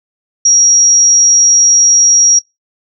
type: tone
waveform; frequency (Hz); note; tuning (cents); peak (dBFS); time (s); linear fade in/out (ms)
sine; 5670; F8; +25; -5; 0.45-2.39; 5
effects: noise-tail reverb RT60 0.2 s tail -22 dB re dry